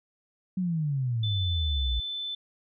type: exponential sweep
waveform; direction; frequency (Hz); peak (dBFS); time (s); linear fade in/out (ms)
sine; down; 190 to 58.3; -25; 0.57-2; 5
type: tone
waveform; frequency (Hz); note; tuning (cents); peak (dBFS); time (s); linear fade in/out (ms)
sine; 3520; A7; 0; -31; 1.23-2.35; 5
effects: none